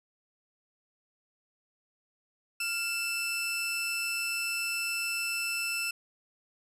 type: tone pair together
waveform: sawtooth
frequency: 1396.9 / 2653 Hz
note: F6 / E7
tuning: 0 / +10 cents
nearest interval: major seventh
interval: 1110 cents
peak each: -36 / -27 dBFS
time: 2.6-5.91 s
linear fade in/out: 5 ms
effects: resampled to 32000 Hz + 10-bit